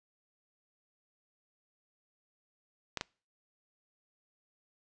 clicks, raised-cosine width 0.2 ms, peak -16 dBFS, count 2, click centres 2.973 / 3.011 s, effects noise-tail reverb RT60 0.4 s tail -26 dB re dry + resampled to 22050 Hz

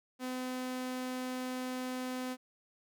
sawtooth tone, 254.5 Hz, C4, 48 cents flat, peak -32 dBFS, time 0.19-2.37 s, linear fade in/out 50 ms, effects none

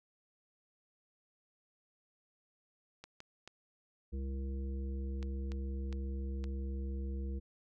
clicks, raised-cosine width 0.2 ms, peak -31 dBFS, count 7, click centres 3.04 / 3.204 / 3.476 / 5.228 / 5.519 / 5.927 / 6.441 s
harmonic tone, 67.1 Hz, C2, 44 cents sharp, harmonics 1 / 3 / 5 / 7, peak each -36 / -46 / -50 / -53 dBFS, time 4.12-7.4 s, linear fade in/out 20 ms
effects none

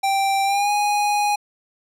square tone with pitch glide, 784 to 826.8 Hz, G5 to G#5, 0 to -8 cents, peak -18 dBFS, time 0.03-1.36 s, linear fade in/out 10 ms, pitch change +92 cents, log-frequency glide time 0.44-0.71 s, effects low-pass 12000 Hz 12 dB/octave

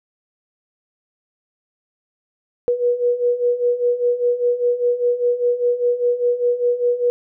sine beating tone pair, 482.3 / 487.3 Hz, B4 / B4, -41 / -23 cents, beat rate 5 Hz, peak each -21 / -17 dBFS, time 2.68-7.1 s, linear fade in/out 0 ms, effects none

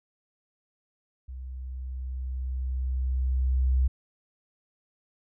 sine tone with level ramp, 64.3 Hz, C2, 30 cents flat, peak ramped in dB -36 to -19 dBFS, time 1.28-3.88 s, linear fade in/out 10 ms, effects none

